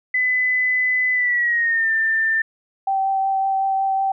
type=tone with pitch glide; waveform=sine; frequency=2008 to 1788.9 Hz; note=B6 to A6; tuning=+28 to +28 cents; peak=-16 dBFS; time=0.14-2.42 s; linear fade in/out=5 ms; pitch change=-200 cents; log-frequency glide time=1.13-1.91 s
type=tone with vibrato; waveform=sine; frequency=775 Hz; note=G5; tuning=20 cents flat; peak=-17 dBFS; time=2.87-4.12 s; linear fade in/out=5 ms; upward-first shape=triangle; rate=5.4 Hz; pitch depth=12 cents each way
effects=none